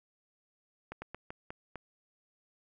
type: slowing click train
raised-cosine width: 0.5 ms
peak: -26 dBFS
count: 6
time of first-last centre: 0.92-1.757 s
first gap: 100 ms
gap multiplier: 1.26
effects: none